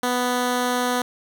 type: tone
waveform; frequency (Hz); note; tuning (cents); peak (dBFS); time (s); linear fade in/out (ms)
10% pulse; 247.5; B3; +4; -12; 0.03-1.02; 2
effects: none